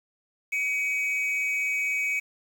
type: tone pair together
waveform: triangle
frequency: 2258 / 2534 Hz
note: C#7 / D#7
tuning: +31 / +31 cents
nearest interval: major second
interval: 200 cents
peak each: -24 / -29 dBFS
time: 0.52-2.2 s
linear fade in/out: 10 ms
effects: 8-bit